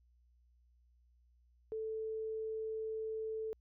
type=tone; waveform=sine; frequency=440 Hz; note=A4; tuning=in tune; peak=-37 dBFS; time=1.72-3.53 s; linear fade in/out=0 ms; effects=added 60 Hz sine -66 dBFS peak until 3.6 s